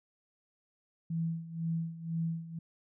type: tone with tremolo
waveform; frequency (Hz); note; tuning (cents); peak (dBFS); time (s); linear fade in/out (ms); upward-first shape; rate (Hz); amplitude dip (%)
sine; 164.81; E3; 0; -29; 1.1-2.59; 5; sine; 2; 80
effects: none

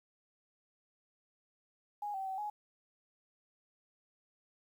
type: tone with pitch steps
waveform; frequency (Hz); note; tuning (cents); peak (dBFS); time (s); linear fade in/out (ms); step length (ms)
sine; 827 / 771 / 764 / 837; G#5 / G5 / G5 / G#5; -8 / -29 / -45 / +13; -36; 2.02-2.5; 5; 120
effects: 11-bit

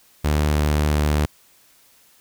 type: tone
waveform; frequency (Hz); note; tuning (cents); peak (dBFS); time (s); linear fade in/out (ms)
sawtooth; 74.8; D2; +32; -13; 0.24-1.26; 10
effects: white hiss -55 dBFS RMS until 2.2 s

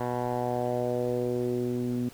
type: tone with low-pass filter sweep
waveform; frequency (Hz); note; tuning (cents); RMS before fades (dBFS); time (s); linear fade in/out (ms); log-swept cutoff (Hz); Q
10% pulse; 122.8; B2; -9; -29; 0-2.09; 5; 1100 to 250; 2.7
effects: pink hiss -51 dBFS RMS until 2.13 s

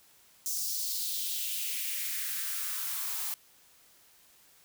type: noise with high-pass filter sweep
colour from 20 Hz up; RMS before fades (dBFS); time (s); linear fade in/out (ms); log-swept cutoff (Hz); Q
blue; -34; 0.46-3.34; 0; 6000 to 830; 2.6
effects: white hiss -61 dBFS RMS until 4.64 s

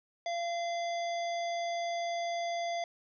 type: harmonic tone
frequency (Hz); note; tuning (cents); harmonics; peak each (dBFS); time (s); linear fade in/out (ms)
686; F5; -31; 1 / 3 / 5 / 7 / 9; -32 / -42 / -46 / -49 / -51; 0.26-2.84; 2
effects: none

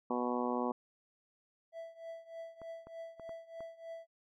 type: harmonic tone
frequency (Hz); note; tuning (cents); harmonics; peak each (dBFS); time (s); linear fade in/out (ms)
122.9; B2; -8; 2 / 3 / 4 / 5 / 6 / 7 / 8 / 9; -36 / -40 / -39 / -43 / -42 / -42 / -41 / -43; 0.1-0.72; 5
type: tone with tremolo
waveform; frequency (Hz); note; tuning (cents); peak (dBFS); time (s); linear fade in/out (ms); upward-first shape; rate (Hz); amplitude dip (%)
triangle; 661; E5; +5; -39; 1.72-4.07; 50; triangle; 3.3; 90
type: clicks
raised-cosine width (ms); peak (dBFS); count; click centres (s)
1; -37; 5; 2.617 / 2.87 / 3.197 / 3.293 / 3.606
effects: none

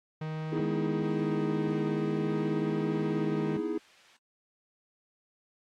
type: tone with vibrato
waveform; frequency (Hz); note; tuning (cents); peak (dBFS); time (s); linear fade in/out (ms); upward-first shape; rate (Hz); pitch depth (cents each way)
45% pulse; 156.1; D#3; +6; -33; 0.21-3.57; 5; triangle; 0.47; 16
type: chord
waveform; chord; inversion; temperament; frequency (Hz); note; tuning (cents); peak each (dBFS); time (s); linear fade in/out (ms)
triangle; E major seventh; second; equal; 246.9 / 311.1 / 329.6 / 415.3; B3 / D#4 / E4 / G#4; 0 / 0 / 0 / 0; -37 / -34 / -32 / -32; 0.52-3.78; 5
type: tone with pitch glide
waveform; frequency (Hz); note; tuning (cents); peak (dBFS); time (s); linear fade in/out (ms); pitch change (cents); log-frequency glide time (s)
sine; 207.7 to 210; G#3 to G#3; 0 to +19; -34; 0.6-3.6; 10; +19; 1.06-1.63
type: noise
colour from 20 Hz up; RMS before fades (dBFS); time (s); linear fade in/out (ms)
blue; -48; 1.03-4.17; 5
effects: low-pass 3000 Hz 12 dB/octave + AAC 48 kbps

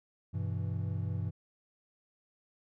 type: chord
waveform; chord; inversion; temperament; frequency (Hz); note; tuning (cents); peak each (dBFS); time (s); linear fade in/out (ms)
triangle; E minor; first; equal; 98 / 123.47 / 164.81; G2 / B2 / E3; 0 / 0 / 0; -32 / -36 / -37; 0.33-1.31; 20
effects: none

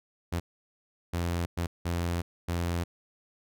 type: tone bursts at uneven times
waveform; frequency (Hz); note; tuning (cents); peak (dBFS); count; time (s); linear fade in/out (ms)
sawtooth; 86.1; F2; -24; -24; 5; 0.32-0.4 / 1.13-1.46 / 1.57-1.67 / 1.85-2.22 / 2.48-2.84; 10
effects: none

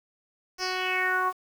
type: tone with low-pass filter sweep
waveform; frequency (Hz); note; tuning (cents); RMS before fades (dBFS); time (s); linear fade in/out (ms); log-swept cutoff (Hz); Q
10% pulse; 370; F#4; 0; -27; 0.58-1.33; 50; 5700 to 1000; 4.5
effects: 8-bit

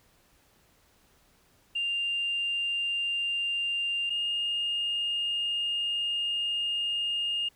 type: tone pair in turn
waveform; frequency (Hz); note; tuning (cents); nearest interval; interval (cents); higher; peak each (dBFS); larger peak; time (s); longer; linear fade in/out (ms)
sine; 2794 / 2833; F7 / F7; 0 / +24; unison; 24; second; -26; neither; 1.75-4.1 / 4.1-7.49; second; 10
effects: tanh soft clip ceiling -22 dBFS + pink hiss -64 dBFS RMS until 7.55 s

